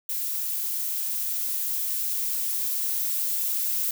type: noise with level ramp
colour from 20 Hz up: violet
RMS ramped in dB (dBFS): -29 to -26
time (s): 0.09-3.91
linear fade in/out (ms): 2
effects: none